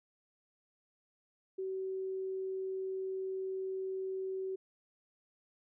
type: tone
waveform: sine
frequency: 380 Hz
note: F#4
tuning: 46 cents sharp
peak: -35 dBFS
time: 1.58-4.56 s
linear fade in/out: 10 ms
effects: none